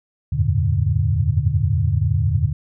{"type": "tone cluster", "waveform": "sine", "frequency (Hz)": [81.2, 91.6, 102.9, 115.1, 144.6], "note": ["E2", "F#2", "G#2", "A#2", "D3"], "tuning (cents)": [-26, -17, -16, -22, -27], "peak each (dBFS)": -22, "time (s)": [0.32, 2.53], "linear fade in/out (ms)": 10, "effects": []}